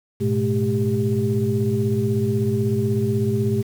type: tone cluster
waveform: sine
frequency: 106.8 / 123 / 214 / 395.8 Hz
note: G#2 / B2 / A3 / G4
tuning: +49 / -7 / -48 / +17 cents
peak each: -23 dBFS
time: 0.2-3.63 s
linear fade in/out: 20 ms
effects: tanh soft clip ceiling -8 dBFS + 7-bit